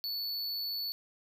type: tone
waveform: square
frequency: 4447 Hz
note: C#8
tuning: 5 cents sharp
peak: -34 dBFS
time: 0.04-0.92 s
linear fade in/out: 0 ms
effects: none